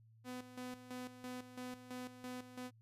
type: tone with tremolo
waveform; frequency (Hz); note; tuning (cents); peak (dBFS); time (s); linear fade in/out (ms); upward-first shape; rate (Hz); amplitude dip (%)
sawtooth; 251; B3; +28; -40; 0.24-2.71; 50; square; 3; 70
effects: added 112 Hz sine -62 dBFS peak until 2.81 s + resampled to 32000 Hz